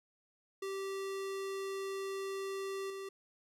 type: tone with level steps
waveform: square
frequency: 389.3 Hz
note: G4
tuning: 12 cents flat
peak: -38 / -42 dBFS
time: 0.62-3.09 s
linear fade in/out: 5 ms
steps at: 2.9 s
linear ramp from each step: 2 ms
effects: low-pass 12000 Hz 12 dB/octave + 13-bit